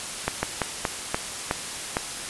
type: slowing click train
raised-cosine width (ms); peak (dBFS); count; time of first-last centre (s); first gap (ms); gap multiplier
0.5; -7; 7; 0.28-1.969; 150; 1.25
effects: white hiss -33 dBFS RMS until 2.29 s + resampled to 24000 Hz